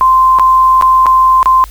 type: tone with dropouts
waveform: sine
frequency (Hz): 1041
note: C6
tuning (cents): -9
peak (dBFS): -4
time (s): 0.01-1.64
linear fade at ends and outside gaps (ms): 0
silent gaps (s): 0.387-0.396 / 0.812-0.823 / 1.059-1.066 / 1.429-1.458
effects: added 50 Hz sine -28 dBFS peak until 1.7 s + white hiss -39 dBFS RMS until 1.7 s